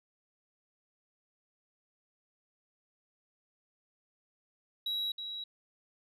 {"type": "tone with echo", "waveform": "sine", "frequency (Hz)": 3875, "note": "B7", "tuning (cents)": -34, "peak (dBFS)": -29, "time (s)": [4.86, 5.12], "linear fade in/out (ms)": 5, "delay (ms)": 320, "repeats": 1, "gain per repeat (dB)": -8, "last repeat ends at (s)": 5.44, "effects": ["tanh soft clip ceiling -30 dBFS"]}